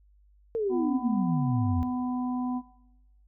sine exponential sweep, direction down, 466.2 to 82.1 Hz, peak -25 dBFS, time 0.55-1.83 s, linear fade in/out 0 ms
harmonic tone, 250 Hz, B3, 21 cents sharp, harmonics 1 / 3 / 4, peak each -28 / -38 / -42 dBFS, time 0.69-2.62 s, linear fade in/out 50 ms
effects noise-tail reverb RT60 0.9 s tail -17 dB re dry + added 50 Hz sine -57 dBFS peak until 3.27 s

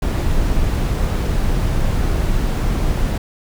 brown noise, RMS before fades -17 dBFS, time 0.02-3.18 s, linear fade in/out 5 ms, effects none

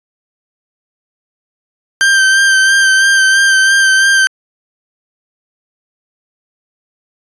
40% pulse tone with vibrato, 1568 Hz, G6, in tune, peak -6 dBFS, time 2.01-4.27 s, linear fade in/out 0 ms, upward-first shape sine, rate 3 Hz, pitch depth 24 cents each way, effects resampled to 22050 Hz

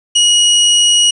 sawtooth tone, 2902 Hz, F#7, 34 cents flat, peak -4 dBFS, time 0.15-1.11 s, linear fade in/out 10 ms, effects resampled to 22050 Hz + 7-bit

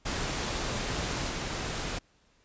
pink noise with level steps, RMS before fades -32 / -34 dBFS, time 0.05-1.99 s, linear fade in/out 10 ms, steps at 1.29 s, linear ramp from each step 5 ms, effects pink hiss -66 dBFS RMS until 2.44 s + resampled to 16000 Hz

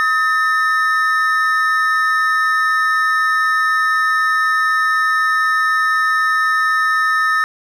triangle tone pair together, 1268.5 / 1794 Hz, D#6 / A6, +33 / +33 cents, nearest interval tritone, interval 600 cents, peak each -14 dBFS, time 0-7.44 s, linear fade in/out 0 ms, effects none

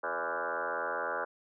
sine tone with frequency modulation, 1002 Hz, B5, 25 cents sharp, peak -31 dBFS, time 0.03-1.25 s, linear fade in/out 10 ms, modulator 83.8 Hz, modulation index 6.7, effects none

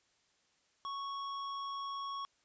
sine tone with hard clipping, 1108.7 Hz, C#6, in tune, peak -40 dBFS, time 0.85-2.25 s, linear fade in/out 0 ms, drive 14 dB, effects white hiss -73 dBFS RMS until 2.44 s + resampled to 16000 Hz

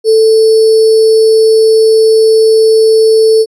sine tone with sample-and-hold, 441.6 Hz, A4, 6 cents sharp, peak -3 dBFS, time 0.04-3.46 s, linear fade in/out 50 ms, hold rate 4900 Hz, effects resampled to 22050 Hz

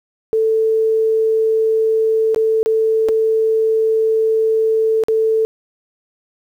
sine tone with dropouts, 442.6 Hz, A4, 10 cents sharp, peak -12 dBFS, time 0.33-5.45 s, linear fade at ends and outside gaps 0 ms, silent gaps 2.346-2.361 / 2.63-2.66 / 3.086-3.09 / 5.037-5.084 s, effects 8-bit

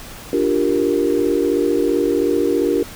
sine chord, G minor seventh, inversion second, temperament equal, 293.7 / 349.2 / 392 / 466.2 Hz, D4 / F4 / G4 / Bb4, 0 / 0 / 0 / 0 cents, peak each -20 dBFS, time 0.33-2.83 s, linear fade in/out 2 ms, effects pink hiss -36 dBFS RMS until 2.95 s

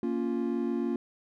triangle chord, Bb minor, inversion none, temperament just, 233.1 / 279.7 / 349.6 Hz, Bb3 / Db4 / F4, 0 / +16 / +2 cents, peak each -29 / -31 / -30 dBFS, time 0.03-0.96 s, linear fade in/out 2 ms, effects none

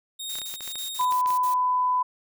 sawtooth tone with tremolo, 3716 Hz, A#7, 6 cents flat, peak -28 dBFS, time 0.19-1.12 s, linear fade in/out 10 ms, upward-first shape sine, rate 1.9 Hz, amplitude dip 50%
blue noise bursts, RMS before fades -38 dBFS, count 8, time 0.29-1.541 s, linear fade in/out 5 ms, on 110 ms, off 53 ms
clicks, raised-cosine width 0.2 ms, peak -21 dBFS, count 11, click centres 0.355 / 0.386 / 0.417 / 0.54 / 0.607 / 0.677 / 0.756 / 1.011 / 1.123 / 1.26 / 1.305 s
sine tone, 1001 Hz, B5, 23 cents sharp, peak -20 dBFS, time 0.99-2.03 s, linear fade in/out 10 ms
effects none

